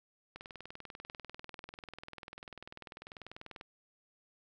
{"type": "click train", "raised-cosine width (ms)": 0.3, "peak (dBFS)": -30, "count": 67, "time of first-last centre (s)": [0.36, 3.611], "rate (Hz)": 20.3, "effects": []}